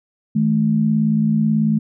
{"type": "tone pair together", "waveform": "sine", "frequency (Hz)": [158.3, 216.6], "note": ["D#3", "A3"], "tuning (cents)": [30, -27], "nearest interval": "perfect fourth", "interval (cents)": 543, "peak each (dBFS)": [-19, -15], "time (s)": [0.35, 1.79], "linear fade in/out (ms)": 10, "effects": []}